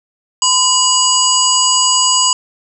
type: harmonic tone with a mistuned harmonic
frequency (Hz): 970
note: B5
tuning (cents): -31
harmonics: 1 / 3 / 5 / 7 / 8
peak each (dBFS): -16 / -16 / -16 / -16 / -16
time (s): 0.42-2.33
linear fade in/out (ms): 2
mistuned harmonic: 1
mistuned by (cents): +83
effects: none